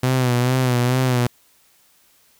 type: tone with vibrato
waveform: sawtooth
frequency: 125.8 Hz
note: B2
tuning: 32 cents sharp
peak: -12 dBFS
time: 0.03-1.27 s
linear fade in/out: 5 ms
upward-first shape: sine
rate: 2.3 Hz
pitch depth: 57 cents each way
effects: white hiss -57 dBFS RMS until 2.39 s